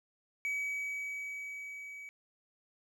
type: tone with level ramp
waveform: triangle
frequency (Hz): 2275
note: C#7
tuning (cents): +44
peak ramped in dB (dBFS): -30 to -43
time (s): 0.45-2.09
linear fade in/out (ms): 0
effects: none